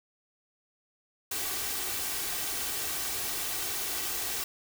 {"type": "noise with comb filter", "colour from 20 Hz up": "white", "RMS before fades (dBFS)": -33, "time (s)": [1.31, 4.44], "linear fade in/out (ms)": 5, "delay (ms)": 2.6, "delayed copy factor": 0.5, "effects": []}